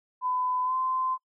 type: tone with pitch glide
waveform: sine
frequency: 1006 to 1033.1 Hz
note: B5 to C6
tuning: +32 to -22 cents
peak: -25 dBFS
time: 0.21-1.18 s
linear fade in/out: 50 ms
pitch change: +46 cents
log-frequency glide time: 0.64-0.74 s
effects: noise-tail reverb RT60 0.1 s tail -24 dB re dry

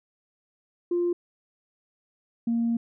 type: tone pair in turn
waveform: sine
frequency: 349.2 / 232.6 Hz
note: F4 / A#3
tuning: 0 / -4 cents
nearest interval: perfect fifth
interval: 704 cents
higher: first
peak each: -21 dBFS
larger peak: neither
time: 0.91-1.13 / 2.47-2.77 s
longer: second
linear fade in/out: 5 ms
effects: tanh soft clip ceiling -18 dBFS

